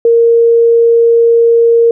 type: tone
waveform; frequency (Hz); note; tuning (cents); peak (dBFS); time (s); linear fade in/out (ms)
sine; 464.5; A#4; -6; -4; 0.05-1.91; 2
effects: none